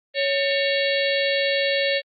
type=harmonic tone with a mistuned harmonic; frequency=555 Hz; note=C#5; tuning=2 cents sharp; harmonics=1 / 3 / 4 / 5 / 6 / 7 / 8; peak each=-22 / -27 / -28 / -29 / -30 / -30 / -31 dBFS; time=0.14-2.02 s; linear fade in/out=50 ms; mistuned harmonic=3; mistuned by=+130 cents; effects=Opus 24 kbps